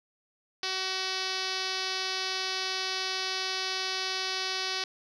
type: tone with low-pass filter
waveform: 5% pulse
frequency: 377.2 Hz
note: F#4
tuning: 33 cents sharp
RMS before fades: -32 dBFS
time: 0.63-4.84 s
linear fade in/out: 2 ms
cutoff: 5100 Hz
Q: 3
effects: none